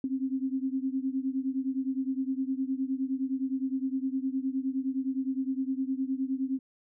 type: beating tone pair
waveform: sine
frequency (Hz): 261.6 / 271.3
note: C4 / C#4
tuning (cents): 0 / -37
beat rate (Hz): 9.7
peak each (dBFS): -30 / -32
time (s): 0.04-6.59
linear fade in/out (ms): 2
effects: none